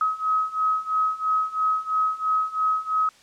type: beating tone pair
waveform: sine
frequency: 1272 / 1275 Hz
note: D#6 / D#6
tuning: +38 / +42 cents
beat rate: 3 Hz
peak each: -25 / -23 dBFS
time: 0.01-3.09 s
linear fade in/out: 2 ms
effects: white hiss -54 dBFS RMS until 3.22 s + low-pass 7000 Hz 12 dB/octave